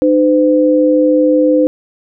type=tone pair together; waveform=sine; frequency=303.7 / 509.7 Hz; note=D#4 / C5; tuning=-42 / -45 cents; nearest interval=major sixth; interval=897 cents; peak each=-10 dBFS; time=0.02-1.67 s; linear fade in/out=0 ms; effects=none